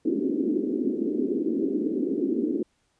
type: band-pass noise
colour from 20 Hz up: white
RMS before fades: -26 dBFS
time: 0.05-2.63 s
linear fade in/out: 5 ms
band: 230 to 380 Hz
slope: 48 dB/octave
effects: pink hiss -70 dBFS RMS until 2.99 s + resampled to 22050 Hz